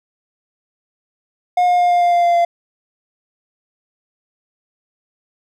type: tone with pitch steps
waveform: triangle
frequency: 717 / 712.9 / 708.8 / 704.7 / 700.6 / 696.6 / 692.6 / 688.6 Hz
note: F5 / F5 / F5 / F5 / F5 / F5 / F5 / F5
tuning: +45 / +35 / +25 / +15 / +5 / -5 / -15 / -25 cents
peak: -9 dBFS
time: 1.57-2.45 s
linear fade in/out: 5 ms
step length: 110 ms
effects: none

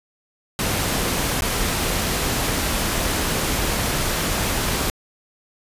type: noise with dropouts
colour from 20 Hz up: pink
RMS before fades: -22 dBFS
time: 0.59-4.9 s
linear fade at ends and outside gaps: 1 ms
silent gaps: 1.408-1.421 s
effects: resampled to 32000 Hz

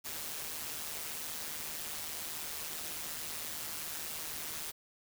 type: noise with amplitude modulation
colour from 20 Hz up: white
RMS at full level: -38 dBFS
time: 0.04-4.72 s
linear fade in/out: 20 ms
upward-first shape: sine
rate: 155 Hz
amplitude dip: 60%
effects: none

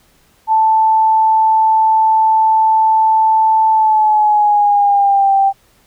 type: tone with pitch glide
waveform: sine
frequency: 880 to 784 Hz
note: A5 to G5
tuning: 0 to 0 cents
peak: -8 dBFS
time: 0.47-5.53 s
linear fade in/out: 50 ms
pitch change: -200 cents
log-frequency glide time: 3.71-5.33 s
effects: pink hiss -53 dBFS RMS until 5.86 s

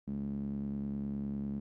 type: tone with band-pass filter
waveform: sawtooth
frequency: 69.9 Hz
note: C#2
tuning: 15 cents sharp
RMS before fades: -37 dBFS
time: 0.07-1.6 s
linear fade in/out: 10 ms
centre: 210 Hz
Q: 4.9
effects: none

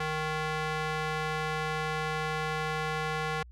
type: tone with band-pass filter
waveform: square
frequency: 155.56 Hz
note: D#3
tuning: in tune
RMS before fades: -32 dBFS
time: 0-3.43 s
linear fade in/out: 5 ms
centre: 1500 Hz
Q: 0.73
effects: added 60 Hz sine -47 dBFS peak until 3.51 s

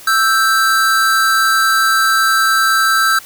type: tone pair together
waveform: square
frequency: 1318.5 / 1568 Hz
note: E6 / G6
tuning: 0 / 0 cents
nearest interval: minor third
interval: 300 cents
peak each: -14 dBFS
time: 0.07-3.19 s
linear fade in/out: 5 ms
effects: white hiss -37 dBFS RMS until 3.25 s

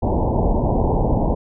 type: low-pass noise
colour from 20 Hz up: pink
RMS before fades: -18 dBFS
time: 0.02-1.35 s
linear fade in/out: 10 ms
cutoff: 950 Hz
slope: 96 dB/octave
effects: none

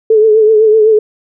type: tone with vibrato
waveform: sine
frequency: 434.3 Hz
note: A4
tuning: 23 cents flat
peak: -4 dBFS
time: 0.1-0.99 s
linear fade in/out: 5 ms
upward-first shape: triangle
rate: 7.9 Hz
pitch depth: 60 cents each way
effects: none

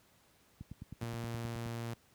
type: click train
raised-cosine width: 5 ms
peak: -31 dBFS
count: 11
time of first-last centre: 0.61-1.662 s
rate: 9.51 Hz
type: tone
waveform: sawtooth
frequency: 116.54 Hz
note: A#2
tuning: in tune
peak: -34 dBFS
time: 1.01-1.94 s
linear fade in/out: 5 ms
effects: pink hiss -67 dBFS RMS until 2.14 s + high-pass 60 Hz 12 dB/octave

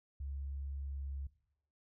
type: tone with pitch glide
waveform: sine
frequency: 69.3 to 68.9 Hz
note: C#2 to C#2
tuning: 0 to -10 cents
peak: -39 dBFS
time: 0.2-1.27 s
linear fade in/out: 5 ms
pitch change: -10 cents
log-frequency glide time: 0.78-1.11 s
effects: noise-tail reverb RT60 0.8 s tail -18 dB re dry

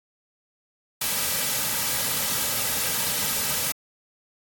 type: noise with comb filter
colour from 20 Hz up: white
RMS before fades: -25 dBFS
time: 1.01-3.72 s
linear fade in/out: 5 ms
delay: 2.8 ms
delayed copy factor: -0.6
effects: AAC 64 kbps

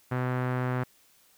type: tone with low-pass filter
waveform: sawtooth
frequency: 126.4 Hz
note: B2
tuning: 41 cents sharp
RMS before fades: -29 dBFS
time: 0.11-0.84 s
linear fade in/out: 10 ms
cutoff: 1600 Hz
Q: 1.7
effects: white hiss -62 dBFS RMS until 1.37 s

